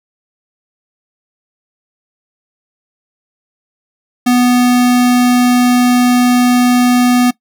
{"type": "tone", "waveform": "square", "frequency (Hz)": 246.7, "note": "B3", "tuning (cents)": -2, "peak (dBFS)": -8, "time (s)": [4.26, 7.31], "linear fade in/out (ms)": 10, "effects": ["noise-tail reverb RT60 0.1 s tail -20 dB re dry"]}